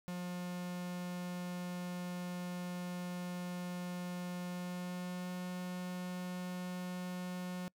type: tone with pitch glide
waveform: 45% pulse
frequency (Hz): 178.3 to 180.68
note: F3 to F#3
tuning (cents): +36 to -41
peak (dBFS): -39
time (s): 0.08-7.68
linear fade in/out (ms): 0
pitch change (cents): +23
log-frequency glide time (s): 4.48-5.37
effects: noise-tail reverb RT60 0.1 s tail -26 dB re dry